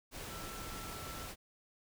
sine tone in noise, 1336 Hz, E6, 23 cents sharp, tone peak -50 dBFS, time 0.28-1.3 s, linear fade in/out 50 ms, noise pink, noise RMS -45 dBFS, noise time 0.11-1.36 s, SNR -8 dB, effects none

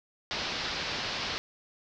white low-pass noise, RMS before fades -34 dBFS, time 0.31-1.38 s, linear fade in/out 0 ms, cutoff 5200 Hz, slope 48 dB/octave, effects none

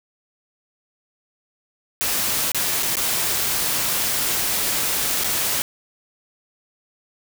white noise with dropouts, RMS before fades -22 dBFS, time 2.01-5.62 s, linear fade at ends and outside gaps 0 ms, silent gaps 2.518-2.546 / 2.826-2.83 / 2.955-2.969 / 5.237-5.244 s, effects none

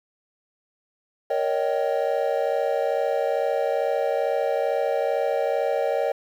triangle chord, Eb dominant seventh, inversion second, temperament just, 466.7 / 560 / 622.3 / 777.8 Hz, Bb4 / Db5 / Eb5 / G5, +2 / +18 / 0 / -14 cents, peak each -25 / -23 / -25 / -27 dBFS, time 1.3-6.12 s, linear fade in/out 5 ms, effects 9-bit

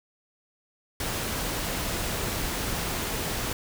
pink noise, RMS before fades -30 dBFS, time 1-3.53 s, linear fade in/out 2 ms, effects none

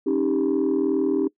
sine tone cluster, 273 / 312.7 / 395.4 Hz, C#4 / D#4 / G4, -26 / +9 / +15 cents, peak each -22 dBFS, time 0.06-1.28 s, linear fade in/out 10 ms, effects noise-tail reverb RT60 0.1 s tail -21 dB re dry + tanh soft clip ceiling -14 dBFS

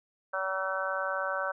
harmonic tone, 190.3 Hz, F#3, 49 cents sharp, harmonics 3 / 4 / 5 / 6 / 7 / 8, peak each -34 / -40 / -39 / -38 / -36 / -34 dBFS, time 0.33-1.52 s, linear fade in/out 10 ms, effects none

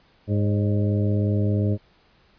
harmonic tone with a mistuned harmonic, 103 Hz, G#2, 14 cents flat, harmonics 1 / 2 / 3 / 4 / 5 / 6, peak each -20 / -26 / -30 / -32 / -34 / -36 dBFS, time 0.27-1.78 s, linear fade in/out 50 ms, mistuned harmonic 5, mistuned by +59 cents, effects pink hiss -59 dBFS RMS until 2.38 s + resampled to 11025 Hz

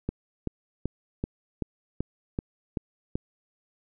click train, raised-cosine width 3 ms, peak -15 dBFS, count 9, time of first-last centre 0.09-3.155 s, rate 2.61 Hz, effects none

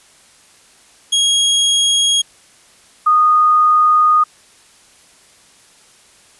sawtooth / sine tone pair in turn, 3286 / 1234.2 Hz, G#7 / D#6, -19 / -14 cents, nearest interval octave + perfect fourth, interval 1695 cents, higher first, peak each -8 dBFS, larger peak neither, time 1.12-2.22 / 3.06-4.24 s, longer second, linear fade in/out 10 ms, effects white hiss -48 dBFS RMS until 6.39 s + resampled to 24000 Hz

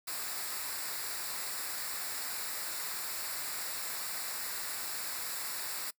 white noise with comb filter, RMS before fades -38 dBFS, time 0.07-5.91 s, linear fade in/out 10 ms, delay 0.32 ms, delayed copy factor -0.65, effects noise-tail reverb RT60 0.1 s tail -24 dB re dry

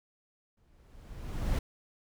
brown noise with exponential growth, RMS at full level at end -27 dBFS, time 0.57-1.59 s, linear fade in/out 5 ms, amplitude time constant 220 ms, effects none

